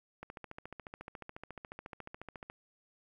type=click train; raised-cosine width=0.5 ms; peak=-29 dBFS; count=33; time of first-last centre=0.23-2.5 s; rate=14.1 Hz; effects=11-bit